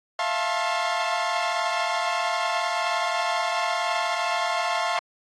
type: chord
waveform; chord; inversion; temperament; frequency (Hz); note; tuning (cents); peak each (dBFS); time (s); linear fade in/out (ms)
sawtooth; F major seventh; third; equal with one note detuned; 659.3 / 698.5 / 880 / 1069.7; E5 / F5 / A5 / C6; 0 / 0 / 0 / +38; -27 / -24 / -26 / -24; 0.19-4.99; 2
effects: low-pass 5000 Hz 12 dB/octave + AAC 32 kbps